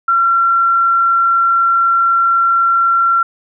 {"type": "tone", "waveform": "sine", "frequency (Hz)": 1364, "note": "F6", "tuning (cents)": -41, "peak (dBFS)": -9, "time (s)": [0.08, 3.23], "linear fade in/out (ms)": 5, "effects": []}